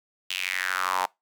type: tone with high-pass filter sweep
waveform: sawtooth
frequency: 92.5 Hz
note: F#2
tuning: in tune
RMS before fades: -28 dBFS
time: 0.3-1.06 s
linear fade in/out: 5 ms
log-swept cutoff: 3000 to 850 Hz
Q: 4.5
effects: noise-tail reverb RT60 0.2 s tail -24 dB re dry